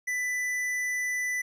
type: tone with tanh clipping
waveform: sine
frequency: 1990 Hz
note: B6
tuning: 13 cents sharp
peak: -29 dBFS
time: 0.07-1.42 s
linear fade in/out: 10 ms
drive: 13 dB
effects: none